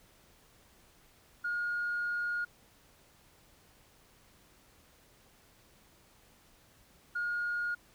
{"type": "tone pair in turn", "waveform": "sine", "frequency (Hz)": [1430, 1430], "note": ["F6", "F6"], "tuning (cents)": [41, 41], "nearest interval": "unison", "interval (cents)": 0, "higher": "neither", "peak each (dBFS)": [-30, -30], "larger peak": "neither", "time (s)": [[1.44, 2.45], [7.15, 7.75]], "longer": "first", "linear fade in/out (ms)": 10, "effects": ["tanh soft clip ceiling -27 dBFS", "pink hiss -63 dBFS RMS until 7.94 s"]}